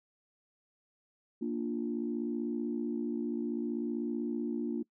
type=chord; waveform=sine; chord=Bb major; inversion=none; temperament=equal; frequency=233.1 / 293.7 / 349.2 Hz; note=Bb3 / D4 / F4; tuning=0 / 0 / 0 cents; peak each=-34 / -36 / -37 dBFS; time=1.41-4.83 s; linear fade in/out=10 ms; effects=noise-tail reverb RT60 0.1 s tail -24 dB re dry + tanh soft clip ceiling -22 dBFS